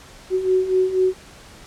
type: beating tone pair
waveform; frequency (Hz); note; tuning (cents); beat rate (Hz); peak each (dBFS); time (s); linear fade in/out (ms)
sine; 370 / 374.1; F#4 / F#4; 0 / +19; 4.1; -22 / -17; 0.3-1.14; 50
effects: pink hiss -44 dBFS RMS until 1.66 s + low-pass 9000 Hz 12 dB/octave